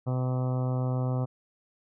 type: harmonic tone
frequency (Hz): 127.5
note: C3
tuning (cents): -44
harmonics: 1 / 2 / 3 / 4 / 5 / 6 / 7 / 8 / 9 / 10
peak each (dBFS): -26 / -35 / -42 / -38 / -41 / -43 / -48 / -48 / -47 / -51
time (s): 0.06-1.26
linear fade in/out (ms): 20
effects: none